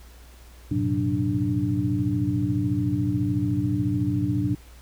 sine tone cluster, 95.5 / 113.9 / 127.8 / 184.1 / 294.3 Hz, G2 / A#2 / C3 / F#3 / D4, -45 / -40 / -40 / -8 / +4 cents, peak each -30 / -27 / -29 / -30 / -25 dBFS, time 0.71-4.55 s, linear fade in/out 5 ms, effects added 60 Hz sine -45 dBFS peak until 4.81 s + pink hiss -53 dBFS RMS until 4.81 s

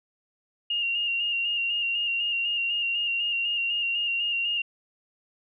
sine tone with vibrato, 2800 Hz, F7, 4 cents sharp, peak -24 dBFS, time 0.7-4.62 s, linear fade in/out 5 ms, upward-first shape square, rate 4 Hz, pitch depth 27 cents each way, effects none

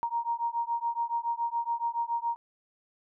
sine beating tone pair, 932.3 / 939.4 Hz, A#5 / A#5, 0 / +13 cents, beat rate 7.1 Hz, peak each -31 dBFS, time 0.03-2.36 s, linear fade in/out 0 ms, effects none

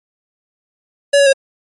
square tone with pitch steps, 567 / 561 / 543 Hz, C#5 / C#5 / C#5, +39 / +21 / -36 cents, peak -8 dBFS, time 1.13-1.331 s, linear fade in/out 10 ms, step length 67 ms, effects MP3 48 kbps

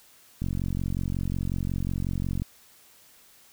click train, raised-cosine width 5 ms, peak -17 dBFS, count 92, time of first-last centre 0.42-2.42 s, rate 45.5 Hz, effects white hiss -56 dBFS RMS until 3.52 s

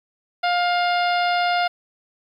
harmonic tone, 706 Hz, F5, 19 cents sharp, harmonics 1 / 2 / 3 / 4 / 5 / 6 / 7, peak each -19 / -25 / -29 / -31 / -33 / -35 / -36 dBFS, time 0.43-1.68 s, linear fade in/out 10 ms, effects 9-bit

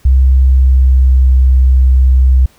sine tone with pitch glide, 65.41 to 64.55 Hz, C2 to C2, 0 to -23 cents, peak -4 dBFS, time 0.05-2.46 s, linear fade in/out 5 ms, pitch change -23 cents, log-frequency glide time 0.36-1.3 s, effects pink hiss -48 dBFS RMS until 2.58 s

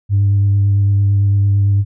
sine tone with vibrato, 100 Hz, G2, 35 cents sharp, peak -8 dBFS, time 0.09-1.85 s, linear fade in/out 50 ms, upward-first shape triangle, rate 8.9 Hz, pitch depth 18 cents each way, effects tanh soft clip ceiling -7 dBFS

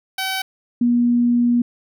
10% pulse / sine tone pair in turn, 763 / 240.3 Hz, G5 / B3, -47 / -47 cents, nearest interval octave + minor sixth, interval 2000 cents, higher first, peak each -13 dBFS, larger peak neither, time 0.18-0.42 / 0.81-1.62 s, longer second, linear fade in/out 5 ms, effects none

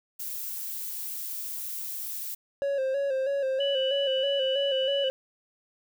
violet noise, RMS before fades -35 dBFS, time 0.19-2.35 s, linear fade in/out 10 ms
triangle tone with vibrato, 543 Hz, C#5, 36 cents flat, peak -23 dBFS, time 2.62-5.1 s, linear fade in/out 0 ms, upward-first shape square, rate 3.1 Hz, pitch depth 49 cents each way
sine tone, 2960 Hz, F#7, in tune, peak -29 dBFS, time 3.6-5.09 s, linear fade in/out 5 ms
effects none

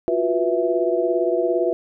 sine tone cluster, 347.3 / 364.8 / 488.9 / 659 Hz, F4 / F#4 / B4 / E5, -10 / -24 / -18 / -1 cents, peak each -23 dBFS, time 0.08-1.73 s, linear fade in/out 0 ms, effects none

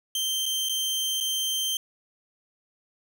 sawtooth tone with dropouts, 3136 Hz, G7, in tune, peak -22 dBFS, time 0.15-1.77 s, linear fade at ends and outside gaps 2 ms, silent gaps 0.457-0.461 / 0.688-0.694 / 1.203-1.208 s, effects none

